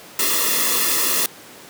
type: noise with comb filter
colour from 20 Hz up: white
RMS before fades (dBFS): -19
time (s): 0.19-1.26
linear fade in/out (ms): 2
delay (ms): 1.3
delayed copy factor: -0.95
effects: pink hiss -41 dBFS RMS until 1.69 s + high-pass 200 Hz 12 dB/octave